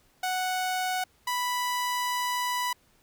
sawtooth tone pair in turn, 740 / 987.8 Hz, F#5 / B5, 0 / 0 cents, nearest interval perfect fourth, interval 500 cents, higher second, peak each -23 dBFS, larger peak neither, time 0.23-1.04 / 1.27-2.73 s, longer second, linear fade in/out 5 ms, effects pink hiss -64 dBFS RMS until 3.02 s

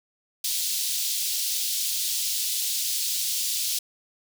pink high-pass noise, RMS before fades -27 dBFS, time 0.44-3.79 s, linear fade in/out 5 ms, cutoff 3600 Hz, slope 24 dB/octave, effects none

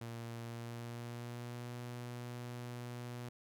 sawtooth tone with pitch glide, 116.54 to 121.42 Hz, A#2 to B2, 0 to -29 cents, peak -39 dBFS, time 0.01-3.29 s, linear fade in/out 5 ms, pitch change +71 cents, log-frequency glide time 0.35-1.74 s, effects none

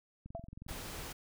click train, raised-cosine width 5 ms, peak -35 dBFS, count 11, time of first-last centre 0.26-0.71 s, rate 22.2 Hz
sine tone with exponential decay, 672 Hz, E5, 33 cents sharp, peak -35 dBFS, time 0.35-0.47 s, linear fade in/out 1 ms, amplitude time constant 26 ms
pink noise, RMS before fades -44 dBFS, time 0.68-1.13 s, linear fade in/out 10 ms
effects none

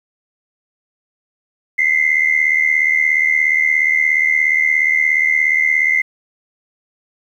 sine tone pair together, 2033 / 2110 Hz, B6 / C7, +50 / +14 cents, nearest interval minor second, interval 64 cents, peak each -14 dBFS, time 1.78-6.02 s, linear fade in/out 10 ms, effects tanh soft clip ceiling -4 dBFS + 8-bit

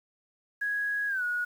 sine tone with pitch glide, 1661.2 to 1454.5 Hz, G#6 to F#6, 0 to -30 cents, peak -27 dBFS, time 0.61-1.45 s, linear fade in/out 10 ms, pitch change -230 cents, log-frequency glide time 1.08-1.23 s, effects 9-bit

